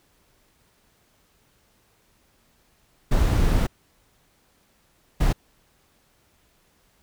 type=noise bursts at uneven times; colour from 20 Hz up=brown; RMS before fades=-19 dBFS; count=2; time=3.11-3.67 / 5.2-5.33 s; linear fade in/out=10 ms; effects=pink hiss -63 dBFS RMS until 7.02 s